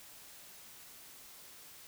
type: silence
effects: white hiss -54 dBFS RMS until 1.87 s